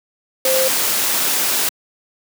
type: tone in noise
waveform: sine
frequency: 523.3 Hz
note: C5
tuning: in tune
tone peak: -16 dBFS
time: 0.45-0.68 s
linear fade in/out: 2 ms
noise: white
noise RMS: -18 dBFS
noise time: 0.45-1.69 s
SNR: -1 dB
effects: high-pass 200 Hz 12 dB/octave